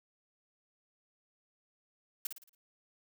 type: noise with echo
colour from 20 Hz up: blue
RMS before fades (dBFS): -35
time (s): 2.25-2.27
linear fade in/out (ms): 2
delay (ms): 56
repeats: 5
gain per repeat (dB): -7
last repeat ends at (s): 2.55
effects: none